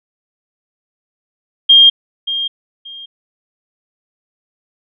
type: tone with echo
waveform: sine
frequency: 3216 Hz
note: G7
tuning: 44 cents sharp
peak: -3 dBFS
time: 1.69-1.9 s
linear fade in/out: 10 ms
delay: 580 ms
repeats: 2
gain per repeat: -13 dB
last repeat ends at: 3.06 s
effects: none